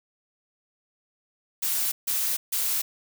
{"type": "noise bursts", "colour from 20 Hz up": "blue", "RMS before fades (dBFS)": -26, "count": 3, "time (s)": [1.62, 2.82], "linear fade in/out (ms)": 10, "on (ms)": 300, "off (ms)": 150, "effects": []}